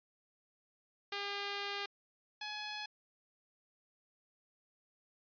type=tone pair in turn; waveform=5% pulse; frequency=402.9 / 843.2 Hz; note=G4 / G#5; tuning=+48 / +26 cents; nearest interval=octave + minor second; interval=1278 cents; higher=second; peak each=-26 dBFS; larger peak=neither; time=1.12-1.86 / 2.41-2.86 s; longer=first; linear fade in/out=5 ms; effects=resampled to 11025 Hz